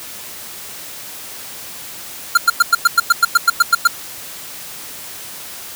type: tone bursts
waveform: square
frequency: 1390 Hz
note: F6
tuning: 9 cents flat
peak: -7 dBFS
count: 13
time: 2.35-3.875 s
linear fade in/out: 5 ms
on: 25 ms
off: 100 ms
effects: white hiss -32 dBFS RMS until 5.75 s + high-pass 60 Hz 12 dB/octave